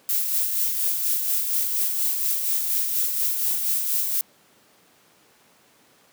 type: noise with tremolo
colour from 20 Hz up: violet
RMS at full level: -22 dBFS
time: 0.09-4.21 s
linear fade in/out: 2 ms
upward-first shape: sine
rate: 4.2 Hz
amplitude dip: 40%
effects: pink hiss -57 dBFS RMS until 6.12 s + high-pass 200 Hz 12 dB/octave